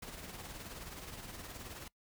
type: noise with tremolo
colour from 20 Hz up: pink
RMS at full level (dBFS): -45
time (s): 0.02-1.88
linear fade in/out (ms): 5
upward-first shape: triangle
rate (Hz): 19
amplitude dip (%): 55
effects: noise-tail reverb RT60 0.1 s tail -22 dB re dry